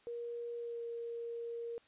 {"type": "tone with pitch glide", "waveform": "sine", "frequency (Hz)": [473, 467.3], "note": ["A#4", "A#4"], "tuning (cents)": [25, 4], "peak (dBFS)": -39, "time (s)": [0.07, 1.78], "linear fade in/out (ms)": 0, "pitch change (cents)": -21, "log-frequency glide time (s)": [0.56, 0.82], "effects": ["white hiss -67 dBFS RMS until 1.87 s", "resampled to 8000 Hz"]}